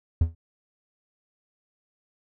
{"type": "tone with exponential decay", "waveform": "triangle", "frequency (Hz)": 82.41, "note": "E2", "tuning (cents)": 0, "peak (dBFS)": -12, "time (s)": [0.21, 0.35], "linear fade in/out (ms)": 5, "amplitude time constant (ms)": 29, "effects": []}